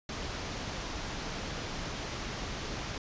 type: low-pass noise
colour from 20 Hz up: pink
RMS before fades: -38 dBFS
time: 0.09-2.98 s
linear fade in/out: 2 ms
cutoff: 6700 Hz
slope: 48 dB/octave
effects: resampled to 16000 Hz